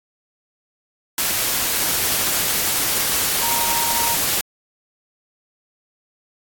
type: tone in noise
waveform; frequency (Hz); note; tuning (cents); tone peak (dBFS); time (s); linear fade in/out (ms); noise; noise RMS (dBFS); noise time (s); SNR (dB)
sine; 932; A#5; -1; -24; 3.42-4.15; 2; white; -20; 1.18-4.41; -7
effects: AAC 64 kbps